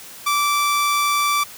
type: tone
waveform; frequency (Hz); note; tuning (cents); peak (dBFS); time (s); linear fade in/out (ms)
sawtooth; 1165; D6; -14; -13; 0.26-1.44; 10
effects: white hiss -39 dBFS RMS until 1.57 s + high-pass 80 Hz 12 dB/octave